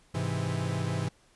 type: chord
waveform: 45% pulse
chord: Ab augmented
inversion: none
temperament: equal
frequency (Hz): 103.83 / 130.81 / 164.81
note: Ab2 / C3 / E3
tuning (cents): 0 / 0 / 0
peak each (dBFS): -33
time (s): 0.14-1.09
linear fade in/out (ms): 10
effects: pink hiss -63 dBFS RMS until 1.35 s + resampled to 24000 Hz